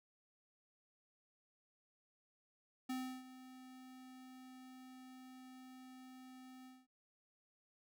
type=tone with ADSR envelope; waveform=square; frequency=257.3 Hz; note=C4; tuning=29 cents flat; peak=-39 dBFS; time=2.89-6.87 s; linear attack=9 ms; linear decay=330 ms; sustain=-16 dB; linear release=210 ms; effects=none